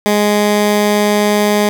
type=tone; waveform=15% pulse; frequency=207.8 Hz; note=G#3; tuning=1 cent sharp; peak=-4 dBFS; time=0.06-1.69 s; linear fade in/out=0 ms; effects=none